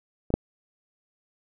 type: clicks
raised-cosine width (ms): 2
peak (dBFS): -19 / -6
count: 2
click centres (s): 0.304 / 0.34
effects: none